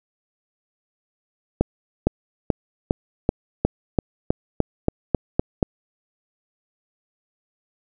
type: accelerating click train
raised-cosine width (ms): 2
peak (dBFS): -3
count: 13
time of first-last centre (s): 1.61-5.628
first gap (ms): 460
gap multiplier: 0.94
effects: none